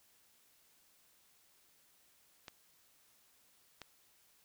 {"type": "clicks", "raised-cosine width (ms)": 0.2, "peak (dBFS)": -29, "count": 2, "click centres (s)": [2.482, 3.817], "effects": ["white hiss -69 dBFS RMS until 4.44 s"]}